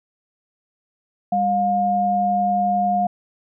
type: tone pair together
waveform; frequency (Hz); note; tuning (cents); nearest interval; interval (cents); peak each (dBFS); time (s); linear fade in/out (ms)
sine; 199.8 / 711.4; G3 / F5; +33 / +32; octave + minor seventh; 2199; -24 / -17; 1.32-3.07; 5
effects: none